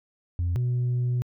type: tone pair in turn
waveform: sine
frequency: 87.2 / 123.32 Hz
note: F2 / B2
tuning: -2 / -2 cents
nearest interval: tritone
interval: 600 cents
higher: second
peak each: -21 / -20 dBFS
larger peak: second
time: 0.39-0.56 / 0.56-1.22 s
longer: second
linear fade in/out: 0 ms
effects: tanh soft clip ceiling -21 dBFS